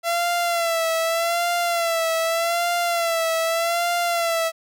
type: tone with vibrato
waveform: sawtooth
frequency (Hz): 674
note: E5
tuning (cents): +38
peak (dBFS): -16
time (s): 0.03-4.52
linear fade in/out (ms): 50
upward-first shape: sine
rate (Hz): 0.83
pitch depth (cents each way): 56
effects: none